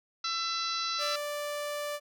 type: harmonic tone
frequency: 670 Hz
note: E5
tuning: 28 cents sharp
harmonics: 2 / 3 / 4 / 5 / 6 / 7 / 8 / 9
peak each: -34 / -45 / -42 / -46 / -34 / -40 / -41 / -44 dBFS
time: 0.24-1.16 s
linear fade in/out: 5 ms
type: tone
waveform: sawtooth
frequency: 587 Hz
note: D5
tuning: 1 cent flat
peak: -29 dBFS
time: 0.98-2 s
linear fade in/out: 50 ms
effects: none